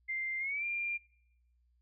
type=tone with pitch glide; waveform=sine; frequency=2093 to 2390 Hz; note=C7 to D7; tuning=0 to +30 cents; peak=-33 dBFS; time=0.08-0.98 s; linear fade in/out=20 ms; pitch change=+230 cents; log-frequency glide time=0.39-0.65 s; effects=noise-tail reverb RT60 1.0 s tail -25 dB re dry + added 60 Hz sine -68 dBFS peak until 1.81 s